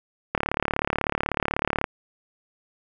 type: click train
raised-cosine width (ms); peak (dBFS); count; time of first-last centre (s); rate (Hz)
0.5; -7; 55; 0.35-1.842; 36.2
effects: none